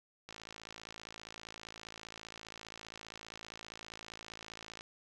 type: click train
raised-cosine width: 0.2 ms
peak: -29 dBFS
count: 250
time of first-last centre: 0.29-4.809 s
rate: 55.1 Hz
effects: none